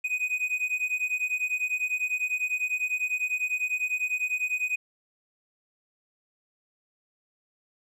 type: beating tone pair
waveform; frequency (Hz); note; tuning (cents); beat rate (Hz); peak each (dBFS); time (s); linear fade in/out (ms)
triangle; 2489 / 2499; D#7 / D#7; 0 / +7; 10; -28 / -27; 0.04-4.76; 10
effects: none